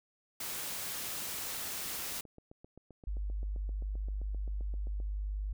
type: noise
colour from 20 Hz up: white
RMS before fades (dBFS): -39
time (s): 0.4-2.21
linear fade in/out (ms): 5
type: click train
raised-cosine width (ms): 2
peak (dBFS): -38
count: 25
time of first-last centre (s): 1.86-5.001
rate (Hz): 7.64
type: tone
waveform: sine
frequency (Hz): 50.3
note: G1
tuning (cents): +45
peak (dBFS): -33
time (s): 3.07-5.53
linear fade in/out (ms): 5
effects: none